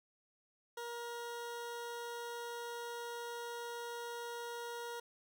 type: tone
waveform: 20% pulse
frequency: 473.2 Hz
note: A#4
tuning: 26 cents sharp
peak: -37 dBFS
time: 0.77-5 s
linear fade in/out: 5 ms
effects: none